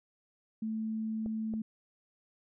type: tone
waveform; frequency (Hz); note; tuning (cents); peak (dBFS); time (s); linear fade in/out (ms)
sine; 220; A3; 0; -32; 0.62-1.62; 5
type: clicks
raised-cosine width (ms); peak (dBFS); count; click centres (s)
2; -30 / -30; 2; 1.261 / 1.538
effects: none